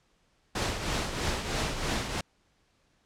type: noise with tremolo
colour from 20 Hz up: pink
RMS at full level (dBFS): -28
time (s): 0.55-2.21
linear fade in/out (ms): 5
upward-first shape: triangle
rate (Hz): 3.1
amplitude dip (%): 60
effects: pink hiss -69 dBFS RMS until 3.05 s + low-pass 7000 Hz 12 dB/octave